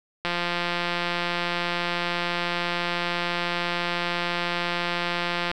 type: click train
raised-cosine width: 0.3 ms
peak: -10 dBFS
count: 917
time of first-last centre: 0.25-5.514 s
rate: 174 Hz
effects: none